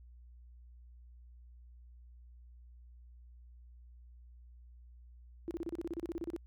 sine tone bursts, 336.2 Hz, E4, 34 cents sharp, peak -35 dBFS, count 15, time 5.48-6.363 s, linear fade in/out 0 ms, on 29 ms, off 32 ms, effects added 60 Hz sine -53 dBFS peak until 6.46 s

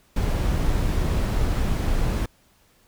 brown noise, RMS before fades -22 dBFS, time 0.16-2.26 s, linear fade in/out 5 ms, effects pink hiss -60 dBFS RMS until 2.87 s

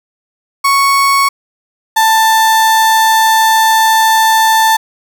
35% pulse tone pair in turn, 1108.7 / 886.5 Hz, C#6 / A5, 0 / +13 cents, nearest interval major third, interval 387 cents, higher first, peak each -6 / -5 dBFS, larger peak second, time 0.64-1.29 / 1.96-4.77 s, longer second, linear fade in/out 10 ms, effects none

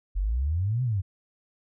sine exponential two-way sweep, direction up then down, 43.42 to 130.81 to 89.1 Hz, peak -23 dBFS, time 0.15-1.02 s, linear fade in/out 20 ms, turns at 0.83 s, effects none

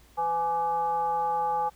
sine tone with frequency modulation, 840 Hz, G#5, 19 cents sharp, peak -24 dBFS, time 0.17-1.7 s, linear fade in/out 20 ms, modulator 335 Hz, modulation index 0.62, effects added 60 Hz sine -57 dBFS peak until 1.75 s + pink hiss -59 dBFS RMS until 1.75 s

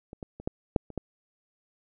clicks, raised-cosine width 2 ms, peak -28 / -24 / -28 / -15 / -8 / -29 / -17 dBFS, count 7, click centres 0.131 / 0.228 / 0.4 / 0.475 / 0.762 / 0.903 / 0.977 s, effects none

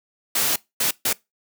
white noise bursts at uneven times, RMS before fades -21 dBFS, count 3, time 0.35-0.56 / 0.8-0.91 / 1.05-1.13 s, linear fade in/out 5 ms, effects noise-tail reverb RT60 0.2 s tail -22 dB re dry + high-pass 100 Hz 12 dB/octave

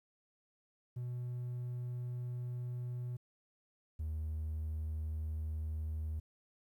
triangle tone pair in turn, 122.9 / 78.03 Hz, B2 / D#2, -8 / +6 cents, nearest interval minor sixth, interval 786 cents, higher first, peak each -35 / -33 dBFS, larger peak second, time 0.96-3.17 / 3.99-6.2 s, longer neither, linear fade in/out 10 ms, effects tanh soft clip ceiling -31 dBFS + 12-bit

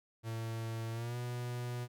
45% pulse tone with pitch glide, 113.3 to 122.14 Hz, A#2 to B2, -49 to -19 cents, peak -37 dBFS, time 0.23-1.88 s, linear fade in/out 50 ms, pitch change +130 cents, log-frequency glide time 0.91-1.17 s, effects none

